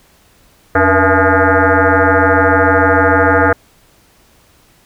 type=tone with frequency modulation; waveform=sine; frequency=470.8 Hz; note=A#4; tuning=17 cents sharp; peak=-7 dBFS; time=0.75-3.53 s; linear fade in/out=5 ms; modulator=191 Hz; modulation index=6.4; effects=pink hiss -50 dBFS RMS until 4.85 s